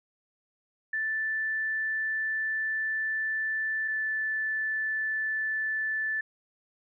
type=tone pair in turn; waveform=sine; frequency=1760 / 1752.4 Hz; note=A6 / A6; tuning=0 / -7 cents; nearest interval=unison; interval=7 cents; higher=first; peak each=-27 dBFS; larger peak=neither; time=0.93-3.88 / 3.88-6.21 s; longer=first; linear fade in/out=5 ms; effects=none